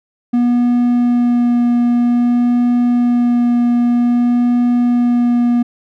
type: tone with vibrato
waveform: triangle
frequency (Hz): 241.4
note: B3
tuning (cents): -39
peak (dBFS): -8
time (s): 0.33-5.63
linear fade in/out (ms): 10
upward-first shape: sine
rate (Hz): 0.52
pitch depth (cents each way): 9
effects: none